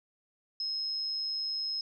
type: tone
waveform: sine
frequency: 5150 Hz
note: E8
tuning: 41 cents flat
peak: -31 dBFS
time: 0.6-1.81 s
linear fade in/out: 2 ms
effects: none